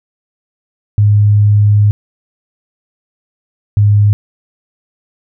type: tone pair in turn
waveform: sine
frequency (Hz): 103.83 / 103.33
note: G#2 / G#2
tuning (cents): 0 / -8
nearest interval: unison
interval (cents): 8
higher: first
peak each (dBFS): -5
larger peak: neither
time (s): 0.98-1.91 / 3.77-4.13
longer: first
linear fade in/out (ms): 0
effects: none

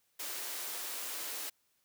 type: high-pass noise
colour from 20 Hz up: white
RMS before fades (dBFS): -40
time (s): 0.19-1.5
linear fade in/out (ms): 10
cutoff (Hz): 300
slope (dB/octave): 24
effects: white hiss -75 dBFS RMS until 1.84 s

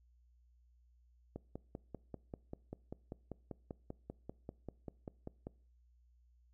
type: click train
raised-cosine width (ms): 2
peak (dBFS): -30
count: 22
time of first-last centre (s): 1.36-5.47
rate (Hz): 5.11
effects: noise-tail reverb RT60 0.5 s tail -23 dB re dry + added 60 Hz sine -65 dBFS peak until 6.53 s

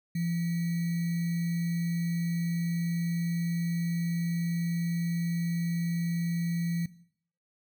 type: tone with sample-and-hold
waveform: sine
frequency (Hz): 169.7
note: F3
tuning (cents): -49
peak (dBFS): -27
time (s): 0.15-6.86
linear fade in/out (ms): 5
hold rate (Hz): 2100
effects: noise-tail reverb RT60 0.6 s tail -17 dB re dry

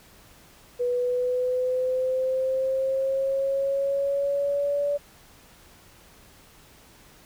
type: linear sweep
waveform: sine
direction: up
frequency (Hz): 488.2 to 577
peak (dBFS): -22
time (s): 0.79-4.98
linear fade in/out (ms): 20
effects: pink hiss -53 dBFS RMS until 7.25 s

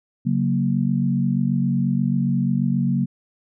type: chord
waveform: sine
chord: F# major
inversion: second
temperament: equal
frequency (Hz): 138.59 / 185 / 233.1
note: C#3 / F#3 / A#3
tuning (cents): 0 / 0 / 0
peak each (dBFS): -22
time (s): 0.25-3.06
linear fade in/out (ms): 20
effects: none

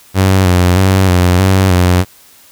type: tone with vibrato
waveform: sawtooth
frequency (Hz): 92.5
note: F#2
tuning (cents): 0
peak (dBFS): -3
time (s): 0.14-2.05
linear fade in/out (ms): 50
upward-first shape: square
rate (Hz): 1.6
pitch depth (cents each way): 51
effects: white hiss -43 dBFS RMS until 2.51 s

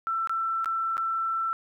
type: tone with dropouts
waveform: sine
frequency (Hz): 1337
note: E6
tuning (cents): +24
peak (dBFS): -25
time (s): 0.07-1.53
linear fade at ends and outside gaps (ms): 0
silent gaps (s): 0.273-0.295 / 0.645-0.658 / 0.969-0.979
effects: 11-bit

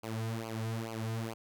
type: tone with flanger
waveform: sawtooth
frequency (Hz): 112.4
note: A2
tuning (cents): +37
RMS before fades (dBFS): -37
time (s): 0.03-1.34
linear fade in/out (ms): 10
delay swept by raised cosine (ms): 0.54 to 3.64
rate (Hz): 2.3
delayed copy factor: -0.95
effects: none

